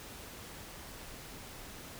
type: silence
effects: pink hiss -48 dBFS RMS until 1.99 s